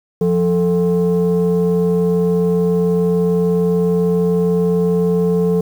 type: tone pair together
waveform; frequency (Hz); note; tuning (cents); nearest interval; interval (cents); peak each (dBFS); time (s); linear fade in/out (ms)
sine; 175.63 / 440; F3 / A4; +10 / 0; octave + major third; 1590; -13; 0.21-5.61; 5
effects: tanh soft clip ceiling -9 dBFS + 7-bit